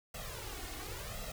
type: noise with flanger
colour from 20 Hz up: pink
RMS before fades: -43 dBFS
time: 0.14-1.32 s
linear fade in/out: 5 ms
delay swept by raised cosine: 1.5 to 2.8 ms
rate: 0.93 Hz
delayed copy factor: +0.85
effects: none